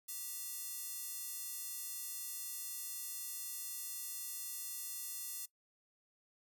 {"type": "tone with high-pass filter", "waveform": "square", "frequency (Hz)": 392, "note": "G4", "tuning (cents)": 0, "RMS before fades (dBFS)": -44, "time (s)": [0.08, 5.46], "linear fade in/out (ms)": 10, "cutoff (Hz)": 8800, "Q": 0.83, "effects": ["noise-tail reverb RT60 0.1 s tail -19 dB re dry"]}